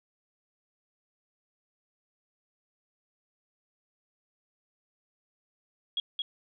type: tone with echo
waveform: sine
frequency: 3307 Hz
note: G#7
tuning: 8 cents flat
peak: -27 dBFS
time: 5.97-6 s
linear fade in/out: 2 ms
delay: 220 ms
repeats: 1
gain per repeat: -2 dB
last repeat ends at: 6.22 s
effects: none